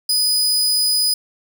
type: tone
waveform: sawtooth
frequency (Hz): 4978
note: D#8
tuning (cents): 0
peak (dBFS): -12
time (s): 0.09-1.14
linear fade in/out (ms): 5
effects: none